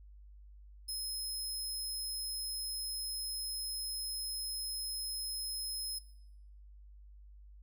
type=tone; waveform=25% pulse; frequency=5140 Hz; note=E8; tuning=45 cents flat; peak=-32 dBFS; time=0.88-5.99 s; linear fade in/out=10 ms; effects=noise-tail reverb RT60 0.9 s tail -21 dB re dry + added 50 Hz sine -52 dBFS peak until 7.62 s